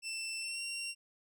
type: tone with pitch glide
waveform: 20% pulse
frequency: 2675 to 2752 Hz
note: E7 to F7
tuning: +25 to -26 cents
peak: -32 dBFS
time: 0.02-0.95 s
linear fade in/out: 50 ms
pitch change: +49 cents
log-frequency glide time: 0.39-0.61 s
effects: none